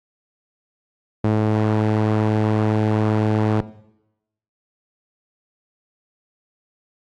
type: tone with band-pass filter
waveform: sawtooth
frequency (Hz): 107.8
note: A2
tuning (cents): -35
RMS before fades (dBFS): -18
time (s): 1.24-3.61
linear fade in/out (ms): 5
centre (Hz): 310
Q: 0.55
effects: noise-tail reverb RT60 0.9 s tail -18 dB re dry + AAC 32 kbps